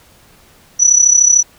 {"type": "tone with amplitude modulation", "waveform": "sine", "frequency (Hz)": 5920, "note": "F#8", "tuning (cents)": 0, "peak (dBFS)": -3, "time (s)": [0.79, 1.43], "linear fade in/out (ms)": 20, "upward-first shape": "sine", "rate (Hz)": 33.4, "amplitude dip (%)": 75, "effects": ["pink hiss -47 dBFS RMS until 1.58 s"]}